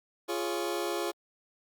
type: chord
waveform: sawtooth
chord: Db major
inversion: first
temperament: just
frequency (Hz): 346.5 / 415.8 / 554.4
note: F4 / Ab4 / Db5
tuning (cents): -14 / +2 / 0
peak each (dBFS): -29 / -31 / -33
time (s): 0.28-1.12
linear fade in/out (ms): 20
effects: Opus 48 kbps